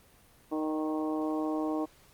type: harmonic tone with a mistuned harmonic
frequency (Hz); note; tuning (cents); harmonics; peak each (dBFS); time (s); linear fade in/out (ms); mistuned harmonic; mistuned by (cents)
155.56; D#3; 0; 2 / 3 / 4 / 5 / 6 / 7; -30 / -38 / -38 / -40 / -44 / -42; 0.51-1.86; 20; 4; -18
effects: pink hiss -60 dBFS RMS until 2.13 s + Opus 32 kbps